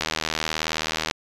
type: click train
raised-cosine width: 0.2 ms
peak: -6 dBFS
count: 88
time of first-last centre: 0.01-1.111 s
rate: 79 Hz
effects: resampled to 24000 Hz